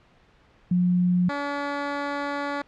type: tone pair in turn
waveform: sine / 10% pulse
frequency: 178.9 / 285.4 Hz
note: F3 / D4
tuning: +42 / -49 cents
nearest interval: minor sixth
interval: 809 cents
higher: second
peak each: -18 dBFS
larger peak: neither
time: 0.71-1.29 / 1.29-2.62 s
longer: second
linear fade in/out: 5 ms
effects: pink hiss -58 dBFS RMS until 2.67 s + low-pass 3000 Hz 12 dB/octave